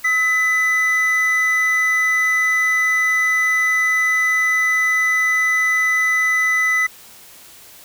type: tone pair together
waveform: triangle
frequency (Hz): 1291 / 1997.9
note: E6 / B6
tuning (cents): -37 / +19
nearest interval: minor sixth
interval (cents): 756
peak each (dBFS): -23 / -13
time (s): 0.04-6.87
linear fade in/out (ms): 10
effects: white hiss -43 dBFS RMS until 7.84 s